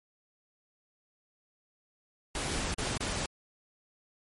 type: noise with dropouts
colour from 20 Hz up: pink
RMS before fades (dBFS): -33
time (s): 2.35-3.26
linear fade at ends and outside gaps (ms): 2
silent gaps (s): 2.742-2.783 / 2.976-3.005
effects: MP3 48 kbps